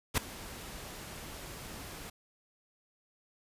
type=noise with ADSR envelope; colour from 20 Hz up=pink; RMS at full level=-25 dBFS; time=0.14-2.1 s; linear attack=35 ms; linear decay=7 ms; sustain=-20 dB; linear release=6 ms; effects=resampled to 32000 Hz